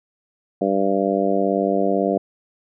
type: harmonic tone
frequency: 98 Hz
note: G2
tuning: in tune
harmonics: 2 / 3 / 4 / 5 / 6 / 7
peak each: -24 / -24 / -24 / -24 / -24 / -24 dBFS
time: 0.61-2.18 s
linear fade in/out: 5 ms
effects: none